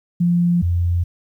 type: tone pair in turn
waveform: sine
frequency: 173.8 / 86.9 Hz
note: F3 / F2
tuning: -8 / -8 cents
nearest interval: octave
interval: 1200 cents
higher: first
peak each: -13 / -15 dBFS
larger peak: first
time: 0.2-0.62 / 0.62-1.04 s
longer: neither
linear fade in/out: 10 ms
effects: 9-bit